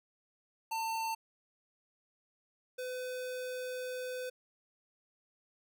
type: tone pair in turn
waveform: square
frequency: 898 / 505 Hz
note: A5 / B4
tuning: +35 / +39 cents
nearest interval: minor seventh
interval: 996 cents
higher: first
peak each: -34 / -38 dBFS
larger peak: first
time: 0.71-1.15 / 2.78-4.3 s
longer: second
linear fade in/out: 10 ms
effects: none

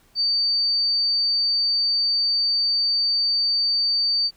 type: tone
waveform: sine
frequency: 4600 Hz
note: D8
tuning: 37 cents flat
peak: -18 dBFS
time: 0.15-4.31 s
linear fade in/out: 50 ms
effects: pink hiss -59 dBFS RMS until 4.36 s

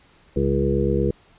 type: harmonic tone with a mistuned harmonic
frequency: 68.5 Hz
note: C#2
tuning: 20 cents flat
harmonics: 1 / 2 / 3 / 5 / 6 / 7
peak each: -25 / -25 / -25 / -25 / -25 / -25 dBFS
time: 0.36-1.11 s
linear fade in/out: 5 ms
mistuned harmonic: 1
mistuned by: -43 cents
effects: pink hiss -55 dBFS RMS until 1.38 s + resampled to 8000 Hz

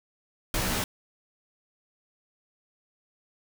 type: noise with comb filter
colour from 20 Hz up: pink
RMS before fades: -28 dBFS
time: 0.54-0.84 s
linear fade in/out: 2 ms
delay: 14 ms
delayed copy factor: -0.85
effects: none

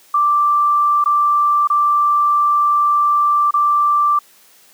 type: tone with dropouts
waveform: sine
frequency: 1174.7 Hz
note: D6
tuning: in tune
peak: -11 dBFS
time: 0.14-4.19 s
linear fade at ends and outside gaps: 5 ms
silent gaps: 1.041-1.058 / 1.674-1.7 / 3.509-3.539 s
effects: white hiss -49 dBFS RMS until 4.73 s + high-pass 200 Hz 12 dB/octave

